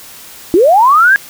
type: linear sweep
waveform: sine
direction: up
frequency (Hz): 311.1 to 1661.2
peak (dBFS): -4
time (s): 0.54-1.16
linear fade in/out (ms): 0
effects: white hiss -34 dBFS RMS until 1.29 s